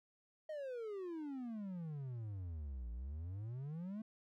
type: exponential two-way sweep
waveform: triangle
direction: down then up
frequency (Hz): 634 to 56.2 to 223.8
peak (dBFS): -40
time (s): 0.49-4.02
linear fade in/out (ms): 5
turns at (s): 2.91
effects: none